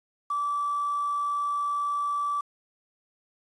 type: tone with quantisation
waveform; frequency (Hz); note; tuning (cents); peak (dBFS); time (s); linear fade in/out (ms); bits
sine; 1159; D6; -23; -25; 0.3-2.41; 5; 8
effects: resampled to 24000 Hz